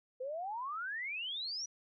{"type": "exponential sweep", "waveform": "sine", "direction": "up", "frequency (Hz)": [495.1, 5920], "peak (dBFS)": -37, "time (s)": [0.2, 1.66], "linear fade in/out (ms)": 10, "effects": []}